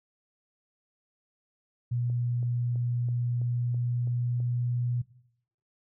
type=tone with pitch glide; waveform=sine; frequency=121 to 121.77 Hz; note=B2 to B2; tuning=-35 to -24 cents; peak=-26 dBFS; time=1.91-5.02 s; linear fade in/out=10 ms; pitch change=+11 cents; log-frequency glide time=3.3-4.76 s
type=click train; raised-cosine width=2 ms; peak=-35 dBFS; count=8; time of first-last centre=2.1-4.403 s; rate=3.04 Hz
effects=noise-tail reverb RT60 0.7 s tail -18 dB re dry